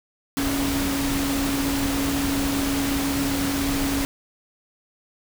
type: tone in noise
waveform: sine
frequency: 277.2 Hz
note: C#4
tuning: in tune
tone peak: -23 dBFS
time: 0.37-4.05 s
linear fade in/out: 0 ms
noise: pink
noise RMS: -27 dBFS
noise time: 0.37-4.05 s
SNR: +1 dB
effects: none